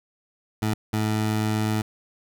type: tone bursts at uneven times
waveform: 20% pulse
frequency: 108.1 Hz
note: A2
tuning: 30 cents flat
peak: -17 dBFS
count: 2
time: 0.62-0.74 / 0.93-1.82 s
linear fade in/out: 5 ms
effects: none